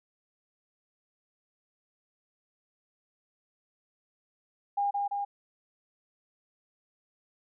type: tone with echo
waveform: sine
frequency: 808 Hz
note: G#5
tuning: 48 cents flat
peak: -25 dBFS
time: 4.77-4.91 s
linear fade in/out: 10 ms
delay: 170 ms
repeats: 2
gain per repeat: -2 dB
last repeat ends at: 5.25 s
effects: none